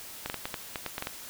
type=clicks; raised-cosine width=0.3 ms; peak=-16 dBFS; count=10; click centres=0.26 / 0.299 / 0.343 / 0.455 / 0.542 / 0.758 / 0.863 / 0.981 / 1.024 / 1.071 s; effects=white hiss -44 dBFS RMS until 1.29 s